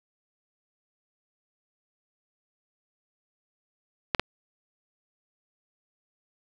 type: clicks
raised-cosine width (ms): 0.3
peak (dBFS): -6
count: 2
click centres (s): 4.148 / 4.196
effects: 8-bit